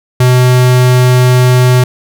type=tone; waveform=square; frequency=125.9 Hz; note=B2; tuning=34 cents sharp; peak=-5 dBFS; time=0.2-1.84 s; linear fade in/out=5 ms; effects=none